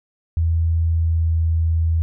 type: tone with pitch glide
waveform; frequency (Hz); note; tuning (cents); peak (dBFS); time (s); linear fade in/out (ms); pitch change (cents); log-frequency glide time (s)
sine; 82.41 to 81.79; E2 to E2; 0 to -13; -15; 0.37-2.02; 0; -13; 0.88-1.34
effects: none